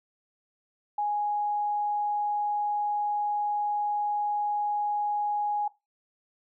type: tone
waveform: sine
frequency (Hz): 830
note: G#5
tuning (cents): -1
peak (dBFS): -25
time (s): 0.98-5.68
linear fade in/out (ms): 5
effects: noise-tail reverb RT60 0.2 s tail -17 dB re dry